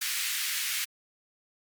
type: high-pass noise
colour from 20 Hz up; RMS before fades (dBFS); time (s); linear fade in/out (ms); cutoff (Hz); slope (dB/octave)
pink; -31; 0.01-0.85; 10; 1800; 24
effects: Opus 48 kbps